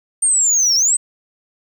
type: linear two-way sweep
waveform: sine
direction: down then up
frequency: 8870 to 5274 to 8340 Hz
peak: -9 dBFS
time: 0.22-0.97 s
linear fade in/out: 10 ms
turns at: 0.75 s
effects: tanh soft clip ceiling -11 dBFS + 8-bit